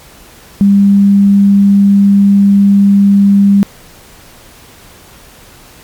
sine tone, 199.6 Hz, G3, 32 cents sharp, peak -3 dBFS, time 0.61-3.63 s, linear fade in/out 0 ms, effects pink hiss -38 dBFS RMS until 5.83 s + MP3 96 kbps

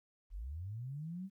sine linear sweep, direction up, 38.29 to 198.1 Hz, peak -40 dBFS, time 0.3-1.3 s, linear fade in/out 50 ms, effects 13-bit

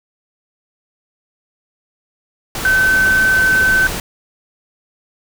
sine tone in noise, 1530 Hz, G6, 42 cents flat, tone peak -10 dBFS, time 2.65-3.87 s, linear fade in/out 2 ms, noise pink, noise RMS -23 dBFS, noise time 2.55-4 s, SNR +10 dB, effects none

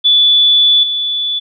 sine tone with level steps, 3460 Hz, A7, 30 cents flat, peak -6 / -14 dBFS, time 0.04-1.4 s, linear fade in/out 20 ms, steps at 0.83 s, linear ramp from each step 5 ms, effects none

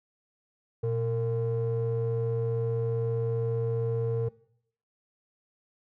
triangle ring-modulated tone, 169.6 Hz, E3, 50 cents sharp, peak -19 dBFS, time 0.83-4.29 s, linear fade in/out 10 ms, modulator 288 Hz, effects noise-tail reverb RT60 0.7 s tail -23 dB re dry + tanh soft clip ceiling -21 dBFS

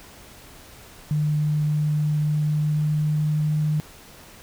sine tone with pitch glide, 150.6 to 152.44 Hz, D3 to D#3, +44 to -35 cents, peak -19 dBFS, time 1.11-3.8 s, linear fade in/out 0 ms, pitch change +21 cents, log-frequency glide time 2.23-3.61 s, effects pink hiss -46 dBFS RMS until 4.42 s

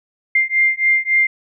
sine beating tone pair, 2100 / 2103.6 Hz, C7 / C7, +6 / +9 cents, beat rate 3.6 Hz, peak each -16 dBFS, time 0.35-1.27 s, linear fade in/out 5 ms, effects none

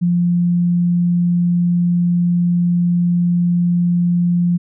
sine tone, 174.61 Hz, F3, in tune, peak -12 dBFS, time 0.01-4.58 s, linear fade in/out 20 ms, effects none

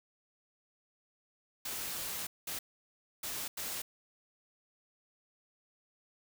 white noise bursts at uneven times, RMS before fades -39 dBFS, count 4, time 1.65-2.27 / 2.47-2.59 / 3.23-3.48 / 3.57-3.82 s, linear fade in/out 5 ms, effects none

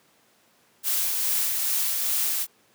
blue noise with tremolo, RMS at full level -24 dBFS, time 0.83-2.47 s, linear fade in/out 50 ms, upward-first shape sine, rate 2.4 Hz, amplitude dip 25%, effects pink hiss -61 dBFS RMS until 2.74 s + high-pass 200 Hz 12 dB/octave

